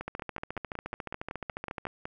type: two click trains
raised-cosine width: 0.5 ms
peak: -20 / -21 dBFS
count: 26 / 12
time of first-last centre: 0.08-1.853 / 0.01-2.055 s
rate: 14.1 / 5.38 Hz
effects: none